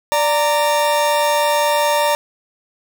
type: tone pair together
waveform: 40% pulse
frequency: 587.3 / 923.4 Hz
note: D5 / A#5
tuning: 0 / -17 cents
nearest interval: minor sixth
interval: 783 cents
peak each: -16 dBFS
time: 0.12-2.15 s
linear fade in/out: 0 ms
effects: none